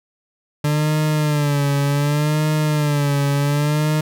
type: tone with vibrato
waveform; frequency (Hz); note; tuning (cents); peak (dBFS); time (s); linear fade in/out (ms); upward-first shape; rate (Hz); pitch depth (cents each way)
40% pulse; 147.4; D3; +7; -15; 0.64-4.01; 5; sine; 0.67; 73
effects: none